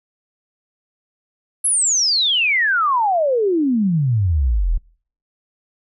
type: exponential sweep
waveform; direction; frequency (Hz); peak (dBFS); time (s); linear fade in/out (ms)
sine; down; 11175 to 36.07; -14; 1.64-4.78; 10
effects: noise-tail reverb RT60 0.5 s tail -23 dB re dry